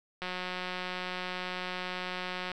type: click train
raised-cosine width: 0.3 ms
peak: -20 dBFS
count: 419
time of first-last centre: 0.22-2.517 s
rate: 182 Hz
effects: none